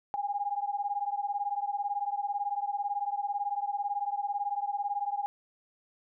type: beating tone pair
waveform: sine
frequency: 806 / 824 Hz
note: G5 / G#5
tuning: +48 / -14 cents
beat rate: 18 Hz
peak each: -32 / -33 dBFS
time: 0.14-5.26 s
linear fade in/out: 0 ms
effects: none